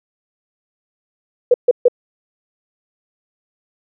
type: tone bursts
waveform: sine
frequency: 490.5 Hz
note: B4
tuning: 12 cents flat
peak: -6 dBFS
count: 3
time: 1.51-1.883 s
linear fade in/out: 5 ms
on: 31 ms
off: 140 ms
effects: none